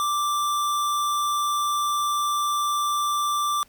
square tone, 1176 Hz, D6, 2 cents sharp, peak -22 dBFS, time 0-3.63 s, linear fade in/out 0 ms, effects pink hiss -57 dBFS RMS until 3.68 s + MP3 96 kbps

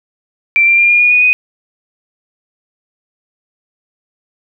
sine tone with pitch steps, 2349 / 2372 / 2396 / 2419 / 2443 / 2467 / 2492 Hz, D7 / D7 / D7 / D#7 / D#7 / D#7 / D#7, 0 / +17 / +34 / -49 / -32 / -15 / +2 cents, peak -6 dBFS, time 0.56-1.33 s, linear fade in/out 0 ms, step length 110 ms, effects none

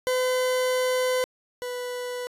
40% pulse tone pair in turn, 508 / 494.1 Hz, B4 / B4, +49 / +1 cents, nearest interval unison, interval 48 cents, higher first, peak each -21 / -29 dBFS, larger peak first, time 0.07-1.24 / 1.62-2.27 s, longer first, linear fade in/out 0 ms, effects resampled to 32000 Hz

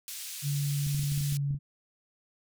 white band-pass noise, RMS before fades -40 dBFS, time 0.08-1.37 s, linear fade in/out 0 ms, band 2800 to 13000 Hz, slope 12 dB/octave
sine tone with pitch glide, 143 to 141.28 Hz, D3 to C#3, -46 to +33 cents, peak -27 dBFS, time 0.42-1.59 s, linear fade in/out 50 ms, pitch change -21 cents, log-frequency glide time 1.27-1.42 s
clicks, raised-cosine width 5 ms, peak -29 dBFS, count 10, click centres 0.867 / 0.947 / 0.994 / 1.034 / 1.12 / 1.177 / 1.209 / 1.324 / 1.508 / 1.546 s
effects none

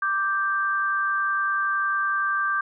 sine tone pair together, 1174.7 / 1572.3 Hz, D6 / G6, 0 / +5 cents, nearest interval perfect fourth, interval 505 cents, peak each -24 / -24 dBFS, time 0.02-2.61 s, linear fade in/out 5 ms, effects none

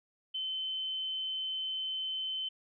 sine tone, 3066 Hz, G7, 39 cents flat, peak -33 dBFS, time 0.34-2.49 s, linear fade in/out 10 ms, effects none

